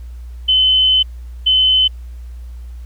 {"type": "tone pair in turn", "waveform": "sine", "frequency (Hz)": [3044, 3044], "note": ["F#7", "F#7"], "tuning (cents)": [48, 48], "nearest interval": "unison", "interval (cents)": 0, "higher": "neither", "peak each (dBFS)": -9, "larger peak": "neither", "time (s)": [[0.48, 1.03], [1.46, 1.88]], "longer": "first", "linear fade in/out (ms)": 10, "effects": ["added 60 Hz sine -28 dBFS peak until 2.85 s", "pink hiss -54 dBFS RMS until 2.85 s"]}